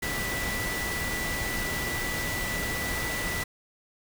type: tone in noise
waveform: sine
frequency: 1972 Hz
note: B6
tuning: 3 cents flat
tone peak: -32 dBFS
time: 0.02-3.44 s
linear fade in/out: 10 ms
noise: pink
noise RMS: -32 dBFS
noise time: 0.02-3.44 s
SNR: -3 dB
effects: none